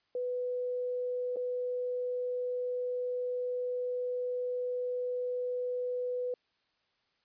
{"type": "tone with dropouts", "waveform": "sine", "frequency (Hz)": 496.3, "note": "B4", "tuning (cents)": 8, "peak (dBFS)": -31, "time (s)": [0.15, 6.34], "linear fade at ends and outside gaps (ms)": 2, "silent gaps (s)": [1.36, 1.368], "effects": ["white hiss -75 dBFS RMS until 7.24 s", "resampled to 11025 Hz"]}